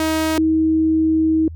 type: tone pair in turn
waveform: sawtooth / sine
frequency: 316.6 / 317.9 Hz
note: D#4 / D#4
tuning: +30 / +37 cents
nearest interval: unison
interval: 7 cents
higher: second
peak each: -13 / -13 dBFS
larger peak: neither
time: 0-0.38 / 0.38-1.48 s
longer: second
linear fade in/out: 2 ms
effects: added 81 Hz sine -30 dBFS peak until 1.55 s